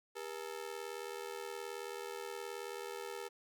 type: ring-modulated tone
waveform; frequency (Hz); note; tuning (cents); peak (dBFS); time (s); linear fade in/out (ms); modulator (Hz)
sawtooth; 440; A4; 0; -35; 0.15-3.29; 20; 39.4
effects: none